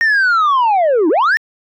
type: linear two-way sweep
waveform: sine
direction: down then up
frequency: 1854 to 293.5 to 1854 Hz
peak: -7 dBFS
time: 0.01-1.37 s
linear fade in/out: 0 ms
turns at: 1.09 s
effects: tanh soft clip ceiling -9 dBFS